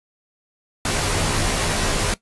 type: noise with comb filter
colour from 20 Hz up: pink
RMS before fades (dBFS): -21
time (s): 0.85-2.14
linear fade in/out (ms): 2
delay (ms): 16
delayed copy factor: -1
effects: noise-tail reverb RT60 0.1 s tail -17 dB re dry + resampled to 24000 Hz